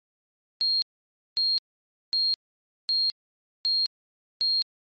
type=tone bursts; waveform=sine; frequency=4234 Hz; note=C8; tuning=20 cents sharp; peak=-21 dBFS; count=6; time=0.61-4.62 s; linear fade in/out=0 ms; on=210 ms; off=550 ms; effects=MP3 32 kbps